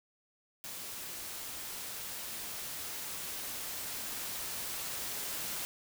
white noise with level ramp, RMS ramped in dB -43 to -38 dBFS, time 0.64-5.65 s, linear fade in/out 0 ms, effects none

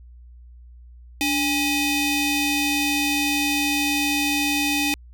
sawtooth ring-modulated tone, 1108.7 Hz, C#6, in tune, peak -13 dBFS, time 1.21-4.94 s, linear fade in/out 0 ms, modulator 1400 Hz, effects added 60 Hz sine -42 dBFS peak until 5.13 s

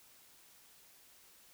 silence, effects white hiss -62 dBFS RMS until 1.53 s

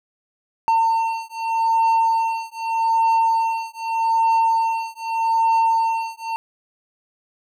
triangle beating tone pair, 905 / 905.82 Hz, A5 / A#5, +48 / -50 cents, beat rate 0.82 Hz, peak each -18 dBFS, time 0.68-6.36 s, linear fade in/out 0 ms, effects none

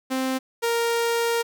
sawtooth tone pair in turn, 261.6 / 466.1 Hz, C4 / A#4, 0 / 0 cents, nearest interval minor seventh, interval 1000 cents, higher second, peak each -19 / -17 dBFS, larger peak second, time 0.1-0.39 / 0.62-1.43 s, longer second, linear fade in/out 20 ms, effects none

